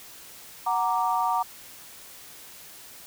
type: chord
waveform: sine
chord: Gb augmented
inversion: none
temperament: equal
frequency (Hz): 740 / 932.3 / 1174.7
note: Gb5 / Bb5 / D6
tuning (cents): 0 / 0 / 0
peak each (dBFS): -27 / -25 / -28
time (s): 0.66-1.43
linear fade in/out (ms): 10
effects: white hiss -46 dBFS RMS until 3.06 s